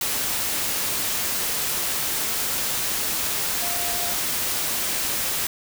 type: tone in noise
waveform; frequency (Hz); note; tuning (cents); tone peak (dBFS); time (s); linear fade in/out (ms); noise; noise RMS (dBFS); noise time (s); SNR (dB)
sine; 699; F5; +1; -33; 3.62-4.13; 2; white; -25; 0.01-5.47; -11
effects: none